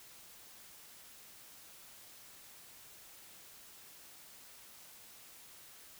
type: silence
effects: white hiss -56 dBFS RMS until 5.99 s